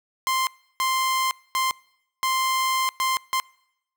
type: tone bursts at uneven times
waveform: sawtooth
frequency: 1046.5 Hz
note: C6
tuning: in tune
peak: -17 dBFS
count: 6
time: 0.27-0.47 / 0.8-1.31 / 1.55-1.71 / 2.23-2.89 / 3-3.17 / 3.33-3.4 s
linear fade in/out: 0 ms
effects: noise-tail reverb RT60 0.8 s tail -25 dB re dry